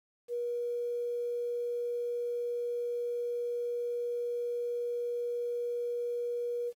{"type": "tone with quantisation", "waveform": "sine", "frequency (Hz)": 480, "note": "B4", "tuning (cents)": -49, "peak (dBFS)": -31, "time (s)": [0.28, 6.73], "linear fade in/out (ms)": 50, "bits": 10, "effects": ["AAC 48 kbps"]}